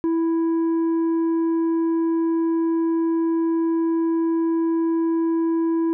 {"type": "tone with tanh clipping", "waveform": "sine", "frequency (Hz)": 329.6, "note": "E4", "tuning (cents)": 0, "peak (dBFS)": -19, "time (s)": [0.04, 5.93], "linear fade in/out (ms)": 0, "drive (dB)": 5, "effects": []}